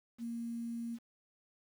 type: tone with quantisation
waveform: sine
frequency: 233.1 Hz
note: A#3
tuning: in tune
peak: -37 dBFS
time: 0.18-0.99 s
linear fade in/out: 50 ms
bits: 10
effects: none